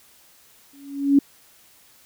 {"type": "tone with exponential growth", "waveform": "sine", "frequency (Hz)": 280, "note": "C#4", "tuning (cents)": 18, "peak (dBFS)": -9, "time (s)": [0.73, 1.19], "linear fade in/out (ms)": 5, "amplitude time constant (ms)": 99, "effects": ["white hiss -54 dBFS RMS until 2.05 s"]}